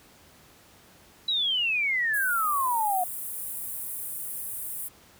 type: exponential sweep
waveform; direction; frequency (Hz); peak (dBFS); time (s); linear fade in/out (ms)
sine; down; 3965 to 708; -23; 1.28-3.04; 5
type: high-pass noise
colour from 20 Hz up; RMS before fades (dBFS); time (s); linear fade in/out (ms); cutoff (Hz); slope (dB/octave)
pink; -35; 2.13-4.89; 20; 9100; 48
effects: pink hiss -55 dBFS RMS until 5.19 s + high-pass 60 Hz 12 dB/octave